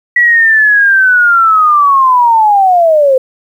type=linear sweep; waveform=sine; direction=down; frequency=1949 to 509 Hz; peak=-4 dBFS; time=0.16-3.18 s; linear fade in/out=5 ms; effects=7-bit